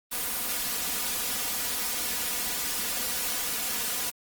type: noise with comb filter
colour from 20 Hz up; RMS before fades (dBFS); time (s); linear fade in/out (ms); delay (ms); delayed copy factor
white; -30; 0.11-4.11; 20; 4.1; +0.75
effects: Opus 24 kbps